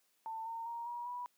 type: tone with pitch steps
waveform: sine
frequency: 894 / 914.4 / 935.2 / 956.5 / 978.3 Hz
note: A5 / A#5 / A#5 / A#5 / B5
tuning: +27 / -34 / +5 / +44 / -17 cents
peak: -39 dBFS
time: 0.26-1.26 s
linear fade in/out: 0 ms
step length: 200 ms
effects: white hiss -75 dBFS RMS until 1.37 s + high-pass 200 Hz 12 dB/octave